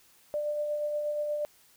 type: tone with tremolo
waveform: sine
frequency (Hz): 594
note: D5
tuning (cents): +20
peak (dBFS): -27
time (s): 0.34-1.45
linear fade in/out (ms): 0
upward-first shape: sine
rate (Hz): 8.4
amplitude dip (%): 30
effects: white hiss -61 dBFS RMS until 1.76 s